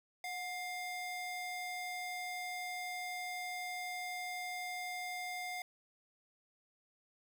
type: ring-modulated tone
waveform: square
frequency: 1416 Hz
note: F6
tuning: 23 cents sharp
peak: -37 dBFS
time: 0.24-5.62 s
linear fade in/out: 2 ms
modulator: 688 Hz
effects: none